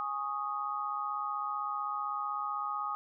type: chord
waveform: sine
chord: Ab suspended fourth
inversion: none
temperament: equal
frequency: 830.6 / 1108.7 / 1244.5 Hz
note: Ab5 / Db6 / Eb6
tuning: 0 / 0 / 0 cents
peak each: -39 / -40 / -34 dBFS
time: 0-2.95 s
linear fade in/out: 0 ms
effects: none